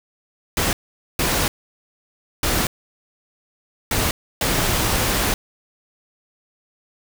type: noise bursts at uneven times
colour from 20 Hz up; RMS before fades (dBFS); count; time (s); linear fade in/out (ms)
pink; -20; 5; 0.57-0.73 / 1.19-1.48 / 2.43-2.67 / 3.91-4.11 / 4.41-5.34; 2
effects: none